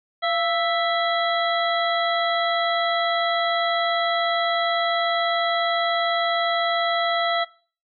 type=harmonic tone with a mistuned harmonic; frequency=659.3 Hz; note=E5; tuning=in tune; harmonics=1 / 2 / 3 / 5 / 6; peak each=-23 / -26 / -28 / -30 / -31 dBFS; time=0.22-7.45 s; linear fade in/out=20 ms; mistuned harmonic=1; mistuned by=+65 cents; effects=noise-tail reverb RT60 0.4 s tail -19 dB re dry